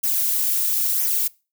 violet noise with flanger, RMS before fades -21 dBFS, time 0.03-1.28 s, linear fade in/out 10 ms, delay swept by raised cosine 0.24 to 4.14 ms, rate 1 Hz, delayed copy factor -0.6, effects noise-tail reverb RT60 0.3 s tail -23 dB re dry

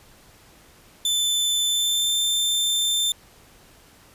sawtooth tone with pitch glide, 3528 to 3567 Hz, A7 to A7, +4 to +23 cents, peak -17 dBFS, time 1.05-3.12 s, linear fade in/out 2 ms, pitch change +19 cents, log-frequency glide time 1.66-2.14 s, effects pink hiss -52 dBFS RMS until 4.14 s + resampled to 32000 Hz

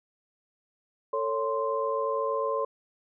sine tone cluster, 446.6 / 555 / 1044 Hz, A4 / C#5 / C6, +26 / +2 / -4 cents, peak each -30 dBFS, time 1.13-2.65 s, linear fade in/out 5 ms, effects none

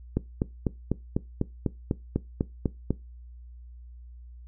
click train, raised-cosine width 3 ms, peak -11 dBFS, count 12, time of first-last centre 0.17-2.906 s, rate 4.02 Hz, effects noise-tail reverb RT60 0.2 s tail -19 dB re dry + added 60 Hz sine -43 dBFS peak until 4.47 s

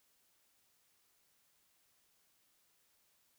silence, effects white hiss -74 dBFS RMS until 3.38 s

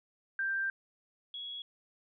sine tone pair in turn, 1577 / 3342 Hz, G6 / G#7, +10 / +10 cents, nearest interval octave + minor second, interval 1300 cents, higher second, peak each -30 / -39 dBFS, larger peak first, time 0.39-0.7 / 1.34-1.62 s, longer first, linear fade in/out 2 ms, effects none

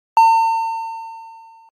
triangle tone with exponential decay, 905 Hz, A5, 48 cents sharp, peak -4 dBFS, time 0.17-1.69 s, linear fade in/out 1 ms, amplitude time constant 330 ms, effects AAC 64 kbps

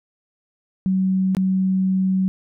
sine tone with dropouts, 188.7 Hz, F#3, 34 cents sharp, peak -16 dBFS, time 0.86-2.28 s, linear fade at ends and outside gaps 0 ms, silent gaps 1.349-1.368 s, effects none

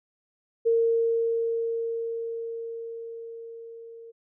sine tone with level ramp, 459.4 Hz, A#4, 25 cents flat, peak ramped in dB -18 to -42 dBFS, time 0.65-4.12 s, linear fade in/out 20 ms, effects none

